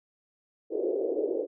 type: band-pass noise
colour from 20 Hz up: white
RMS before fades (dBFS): -29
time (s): 0.7-1.47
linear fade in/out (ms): 50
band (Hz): 340 to 510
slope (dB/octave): 48
effects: none